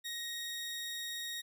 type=tone pair together; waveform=25% pulse; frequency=1877 / 3754 Hz; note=A#6 / A#7; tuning=+11 / +11 cents; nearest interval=octave; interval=1200 cents; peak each=-39 / -39 dBFS; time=0.04-1.42 s; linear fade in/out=20 ms; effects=none